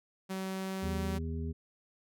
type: tone with pitch glide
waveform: sawtooth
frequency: 190 to 191.43 Hz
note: F#3 to G3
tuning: +46 to -41 cents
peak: -31 dBFS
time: 0.29-1.19 s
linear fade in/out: 20 ms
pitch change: +13 cents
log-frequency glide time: 0.5-1.04 s
type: harmonic tone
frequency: 81 Hz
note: E2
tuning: 30 cents flat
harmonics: 1 / 2 / 3 / 5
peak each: -35 / -41 / -41 / -45 dBFS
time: 0.82-1.53 s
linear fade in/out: 20 ms
effects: none